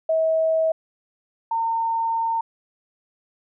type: tone pair in turn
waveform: sine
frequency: 643 / 911 Hz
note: E5 / A#5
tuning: -43 / -40 cents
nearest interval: tritone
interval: 603 cents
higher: second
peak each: -17 / -20 dBFS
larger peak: first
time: 0.09-0.72 / 1.51-2.41 s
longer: second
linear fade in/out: 5 ms
effects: none